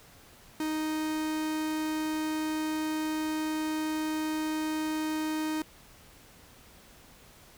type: tone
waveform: 45% pulse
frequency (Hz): 311.1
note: D#4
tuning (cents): 0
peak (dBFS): -29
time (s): 0.6-5.62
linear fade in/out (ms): 2
effects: pink hiss -55 dBFS RMS until 7.57 s